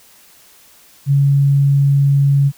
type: tone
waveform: sine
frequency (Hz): 140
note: C#3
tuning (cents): +18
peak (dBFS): -9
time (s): 1.06-2.52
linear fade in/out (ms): 50
effects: white hiss -47 dBFS RMS until 2.57 s